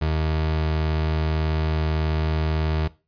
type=tone; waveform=30% pulse; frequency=78.3 Hz; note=D#2; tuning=11 cents sharp; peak=-18 dBFS; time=0.01-2.88 s; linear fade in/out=10 ms; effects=noise-tail reverb RT60 0.3 s tail -19 dB re dry + resampled to 11025 Hz